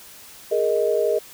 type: chord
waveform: sine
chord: Ab suspended second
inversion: none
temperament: just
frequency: 415.3 / 467.2 / 623 Hz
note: Ab4 / Bb4 / Eb5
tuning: 0 / +4 / +2 cents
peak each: -22 dBFS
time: 0.51-1.19 s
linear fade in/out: 10 ms
effects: white hiss -44 dBFS RMS until 1.33 s